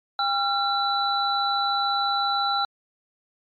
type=tone cluster; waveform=sine; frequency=802 / 1369 / 3973 Hz; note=G5 / F6 / B7; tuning=+39 / -35 / +10 cents; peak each=-25 / -25 / -26 dBFS; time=0.19-2.65 s; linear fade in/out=2 ms; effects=MP3 64 kbps